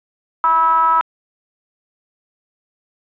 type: ring-modulated tone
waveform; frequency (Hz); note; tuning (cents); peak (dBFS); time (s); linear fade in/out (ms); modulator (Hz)
triangle; 161.8; E3; -32; -6; 0.44-1.01; 0; 1140
effects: resampled to 8000 Hz + 8-bit